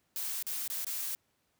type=noise with dropouts; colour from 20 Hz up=blue; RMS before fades=-36 dBFS; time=0.16-1.15 s; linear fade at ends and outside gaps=0 ms; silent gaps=0.426-0.467 / 0.677-0.7 / 0.846-0.867 s; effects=pink hiss -75 dBFS RMS until 1.59 s + high-pass 80 Hz 12 dB/octave